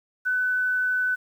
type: tone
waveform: sine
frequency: 1502 Hz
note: F#6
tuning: 26 cents sharp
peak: -21 dBFS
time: 0.25-1.16 s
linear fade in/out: 20 ms
effects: 9-bit